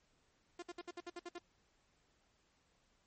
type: tone bursts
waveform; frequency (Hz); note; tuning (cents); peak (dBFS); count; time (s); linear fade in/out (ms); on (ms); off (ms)
sawtooth; 349.2; F4; 0; -40; 9; 0.59-1.384; 5; 34; 61
effects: pink hiss -75 dBFS RMS until 3.06 s + MP3 32 kbps